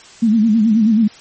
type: tone with vibrato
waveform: sine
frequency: 220 Hz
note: A3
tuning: in tune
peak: -9 dBFS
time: 0.22-1.08 s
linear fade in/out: 10 ms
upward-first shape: sine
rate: 9.3 Hz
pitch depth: 100 cents each way
effects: white hiss -41 dBFS RMS until 1.2 s + MP3 32 kbps